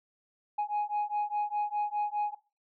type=beating tone pair; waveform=sine; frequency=830.6 / 835.5 Hz; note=G#5 / G#5; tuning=0 / +10 cents; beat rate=4.9 Hz; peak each=-30 dBFS; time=0.58-2.35 s; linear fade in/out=10 ms; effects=noise-tail reverb RT60 0.3 s tail -18 dB re dry + tanh soft clip ceiling -25 dBFS